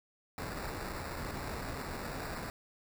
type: noise with sample-and-hold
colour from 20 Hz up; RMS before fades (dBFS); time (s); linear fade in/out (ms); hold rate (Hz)
pink; -40; 0.38-2.5; 0; 3150
effects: none